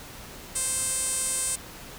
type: tone with band-pass filter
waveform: sawtooth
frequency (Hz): 523.3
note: C5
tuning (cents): 0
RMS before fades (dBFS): -28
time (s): 0.55-1.56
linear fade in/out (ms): 10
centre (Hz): 8800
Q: 5.8
effects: pink hiss -43 dBFS RMS until 1.98 s